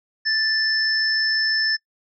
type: tone pair together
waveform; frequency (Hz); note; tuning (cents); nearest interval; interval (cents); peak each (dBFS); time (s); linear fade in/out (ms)
sine; 1760 / 5274; A6 / E8; 0 / 0; octave + perfect fifth; 1900; -21; 0.25-1.77; 20
effects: noise-tail reverb RT60 0.1 s tail -23 dB re dry